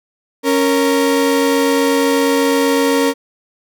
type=tone pair together; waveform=35% pulse; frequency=276.8 / 465.5 Hz; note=C#4 / A#4; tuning=-2 / -2 cents; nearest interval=major sixth; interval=900 cents; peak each=-13 dBFS; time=0.43-3.14 s; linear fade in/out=50 ms; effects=none